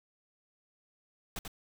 pink noise with echo, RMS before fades -38 dBFS, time 1.36-1.39 s, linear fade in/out 2 ms, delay 89 ms, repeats 1, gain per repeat -4 dB, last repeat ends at 1.479 s, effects none

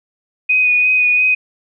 sine tone with vibrato, 2489 Hz, D#7, in tune, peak -10 dBFS, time 0.49-1.35 s, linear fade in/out 10 ms, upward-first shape sine, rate 2.9 Hz, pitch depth 18 cents each way, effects none

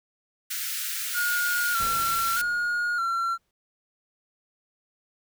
white high-pass noise, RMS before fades -31 dBFS, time 0.5-2.42 s, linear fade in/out 10 ms, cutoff 1300 Hz, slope 96 dB/octave
triangle tone with vibrato, 1396.9 Hz, F6, in tune, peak -22 dBFS, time 1.13-3.38 s, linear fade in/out 50 ms, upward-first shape square, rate 0.81 Hz, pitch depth 45 cents each way
pink noise with exponential decay, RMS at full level -36 dBFS, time 1.8-3.51 s, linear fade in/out 2 ms, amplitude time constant 370 ms
effects none

